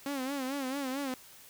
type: tone with vibrato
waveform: sawtooth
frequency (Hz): 270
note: C#4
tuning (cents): -45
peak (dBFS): -29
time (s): 0.06-1.14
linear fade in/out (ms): 2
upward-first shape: sine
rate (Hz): 4.5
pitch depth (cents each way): 100
effects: white hiss -54 dBFS RMS until 1.49 s